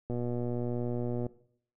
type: click train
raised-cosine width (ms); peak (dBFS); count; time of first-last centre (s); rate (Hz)
2; -22; 142; 0.1-1.265; 121
effects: noise-tail reverb RT60 0.6 s tail -18 dB re dry